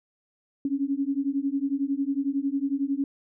sine beating tone pair, 271.8 / 282.8 Hz, C#4 / C#4, -34 / +35 cents, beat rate 11 Hz, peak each -27 dBFS, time 0.65-3.04 s, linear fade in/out 2 ms, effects none

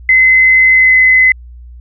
sine tone with pitch glide, 2047 to 2034 Hz, C7 to C7, -38 to -50 cents, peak -4 dBFS, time 0.09-1.32 s, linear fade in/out 2 ms, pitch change -12 cents, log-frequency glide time 0.73-0.95 s, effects added 60 Hz sine -30 dBFS peak until 1.8 s

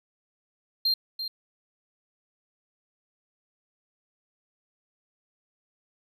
triangle tone with echo, 4186 Hz, C8, in tune, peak -20 dBFS, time 0.85-0.94 s, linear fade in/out 5 ms, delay 340 ms, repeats 1, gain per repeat -9 dB, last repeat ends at 1.28 s, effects none

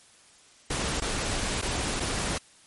pink noise with dropouts, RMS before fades -29 dBFS, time 0.7-2.38 s, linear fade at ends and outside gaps 5 ms, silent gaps 1.002-1.018 / 1.615-1.623 / 1.999-2.003 s, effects white hiss -56 dBFS RMS until 2.66 s + MP3 48 kbps

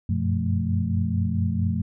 sine tone cluster, 92.9 / 97.4 / 122.1 / 175.3 / 218.4 Hz, F#2 / G2 / B2 / F3 / A3, +7 / -11 / -19 / +7 / -13 cents, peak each -24 / -31 / -30 / -28 / -28 dBFS, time 0.09-1.82 s, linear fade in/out 5 ms, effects none

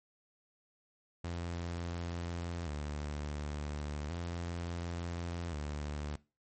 sawtooth tone with vibrato, 79.7 Hz, D#2, 42 cents sharp, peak -33 dBFS, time 1.24-6.16 s, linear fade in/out 5 ms, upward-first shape square, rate 0.35 Hz, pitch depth 130 cents each way, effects noise-tail reverb RT60 0.3 s tail -20 dB re dry + MP3 32 kbps

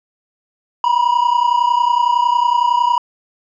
triangle tone pair together, 957 / 987.9 Hz, A#5 / B5, +45 / 0 cents, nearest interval minor second, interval 55 cents, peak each -12 / -14 dBFS, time 0.84-2.98 s, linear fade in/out 2 ms, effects resampled to 16000 Hz

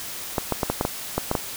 clicks, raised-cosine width 1 ms, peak -7 dBFS, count 9, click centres 0.382 / 0.523 / 0.632 / 0.7 / 0.811 / 0.851 / 1.18 / 1.314 / 1.352 s, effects white hiss -34 dBFS RMS until 1.56 s

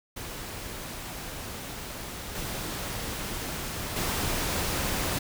pink noise with level steps, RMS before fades -38 / -34 / -29 dBFS, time 0.16-5.19 s, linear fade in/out 10 ms, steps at 2.35 / 3.96 s, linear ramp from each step 5 ms, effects none

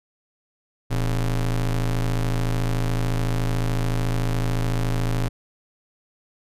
square ring-modulated tone, 71.7 Hz, D2, 41 cents flat, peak -18 dBFS, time 0.9-5.29 s, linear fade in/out 20 ms, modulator 44.8 Hz, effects resampled to 32000 Hz

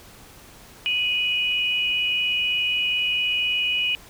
sine tone pair together, 2489 / 2926 Hz, D#7 / F#7, 0 / -20 cents, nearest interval minor third, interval 280 cents, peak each -23 dBFS, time 0.86-3.95 s, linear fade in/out 0 ms, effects pink hiss -47 dBFS RMS until 4.09 s

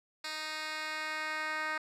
10% pulse tone with band-pass filter sweep, 310.3 Hz, D#4, 5 cents flat, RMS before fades -37 dBFS, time 0.24-1.78 s, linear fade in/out 5 ms, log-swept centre 3800 to 1800 Hz, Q 1.3, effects none

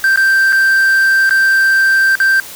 triangle tone with dropouts, 1568 Hz, G6, in tune, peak -6 dBFS, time 0.04-2.4 s, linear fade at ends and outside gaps 1 ms, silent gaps 0.16-0.174 / 0.524-0.528 / 1.294-1.308 / 2.154-2.201 s, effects white hiss -31 dBFS RMS until 2.55 s

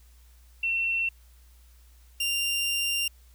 sine / sawtooth tone pair in turn, 2707 / 2785 Hz, E7 / F7, +45 / -5 cents, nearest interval unison, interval 50 cents, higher second, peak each -24 / -22 dBFS, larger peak second, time 0.63-1.09 / 2.2-3.08 s, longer second, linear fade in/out 5 ms, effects added 60 Hz sine -52 dBFS peak until 3.34 s + white hiss -63 dBFS RMS until 3.34 s

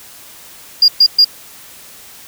sine tone bursts, 4824 Hz, D8, 46 cents sharp, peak -3 dBFS, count 3, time 0.82-1.246 s, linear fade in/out 5 ms, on 62 ms, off 120 ms, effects tanh soft clip ceiling 0 dBFS + white hiss -38 dBFS RMS until 2.27 s

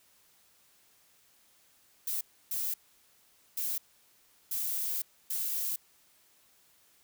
violet noise bursts at uneven times, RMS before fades -33 dBFS, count 5, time 2.07-2.21 / 2.51-2.74 / 3.57-3.78 / 4.51-5.02 / 5.3-5.76 s, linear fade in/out 5 ms, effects white hiss -65 dBFS RMS until 7.03 s

